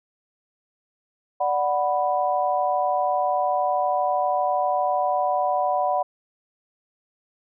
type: chord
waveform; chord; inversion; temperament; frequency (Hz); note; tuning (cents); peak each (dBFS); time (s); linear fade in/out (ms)
sine; B minor; first; equal; 587.3 / 740 / 987.8; D5 / F#5 / B5; 0 / 0 / 0; -25 / -22 / -26; 1.4-6.03; 10
effects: none